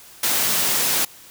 white high-pass noise, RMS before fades -20 dBFS, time 0.23-1.05 s, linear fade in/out 5 ms, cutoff 110 Hz, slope 96 dB/octave, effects white hiss -45 dBFS RMS until 1.3 s

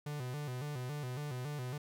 45% pulse tone with vibrato, 136.2 Hz, C#3, 30 cents flat, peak -38 dBFS, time 0.06-1.78 s, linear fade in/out 5 ms, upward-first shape square, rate 3.6 Hz, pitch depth 140 cents each way, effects none

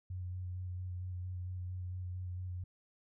sine tone with vibrato, 90.8 Hz, F#2, 32 cents flat, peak -38 dBFS, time 0.1-2.64 s, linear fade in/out 5 ms, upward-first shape square, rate 4.4 Hz, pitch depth 16 cents each way, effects none

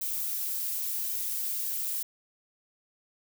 violet noise with flanger, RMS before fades -32 dBFS, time 0.01-2.03 s, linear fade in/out 5 ms, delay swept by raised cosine 1.4 to 6.4 ms, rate 1.8 Hz, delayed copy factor -0.7, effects none

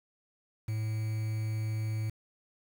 triangle tone with quantisation, 109.3 Hz, A2, 11 cents flat, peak -28 dBFS, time 0.68-2.1 s, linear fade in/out 5 ms, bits 8, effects none

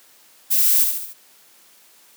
violet noise with echo, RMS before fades -17 dBFS, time 0.5-0.85 s, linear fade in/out 20 ms, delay 72 ms, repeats 4, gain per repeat -5 dB, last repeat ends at 1.138 s, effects white hiss -52 dBFS RMS until 2.16 s + high-pass 200 Hz 12 dB/octave

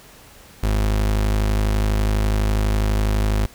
35% pulse tone, 52.1 Hz, G#1, 6 cents sharp, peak -15 dBFS, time 0.63-3.46 s, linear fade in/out 5 ms, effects pink hiss -46 dBFS RMS until 3.54 s

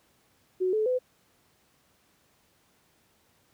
sine tone with pitch steps, 370 / 432.4 / 505.4 Hz, F#4 / A4 / B4, 0 / -30 / +40 cents, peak -23 dBFS, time 0.6-0.99 s, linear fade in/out 20 ms, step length 130 ms, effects pink hiss -66 dBFS RMS until 3.53 s + high-pass 80 Hz 12 dB/octave

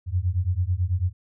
sine beating tone pair, 86 / 95.1 Hz, F2 / F#2, -26 / +48 cents, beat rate 9.1 Hz, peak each -24 dBFS, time 0.06-1.13 s, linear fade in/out 50 ms, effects none

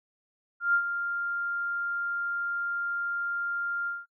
sine tone with ADSR envelope, 1396.9 Hz, F6, in tune, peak -19 dBFS, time 0.6-4.06 s, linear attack 140 ms, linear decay 77 ms, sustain -9 dB, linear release 190 ms, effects noise-tail reverb RT60 0.1 s tail -25 dB re dry

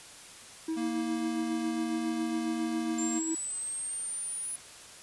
triangle tone with tremolo, 321.7 Hz, E4, 42 cents flat, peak -27 dBFS, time 0.68-3.35 s, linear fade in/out 5 ms, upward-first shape sine, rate 7.3 Hz, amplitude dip 45%
square tone, 233.1 Hz, A#3, in tune, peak -34 dBFS, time 0.76-3.2 s, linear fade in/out 20 ms
sine exponential sweep, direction up, 7310 to 9860 Hz, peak -33 dBFS, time 2.98-4.56 s, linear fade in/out 5 ms
effects white hiss -49 dBFS RMS until 5.02 s + resampled to 24000 Hz

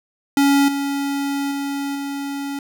square tone with level steps, 280 Hz, C#4, 18 cents sharp, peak -13 / -21 / -23 / -25 dBFS, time 0.37-2.59 s, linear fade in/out 2 ms, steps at 0.68 / 1.51 / 1.95 s, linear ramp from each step 5 ms, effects none

